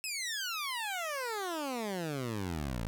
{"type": "exponential sweep", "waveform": "15% pulse", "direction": "down", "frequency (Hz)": [2637, 52.1], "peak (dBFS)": -28, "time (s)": [0.04, 2.87], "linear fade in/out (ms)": 0, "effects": []}